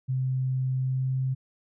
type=tone with pitch glide; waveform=sine; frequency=130.1 to 131.16 Hz; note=C3 to C3; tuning=-9 to +5 cents; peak=-24 dBFS; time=0.08-1.35 s; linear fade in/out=20 ms; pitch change=+14 cents; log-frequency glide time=0.78-1.18 s; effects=none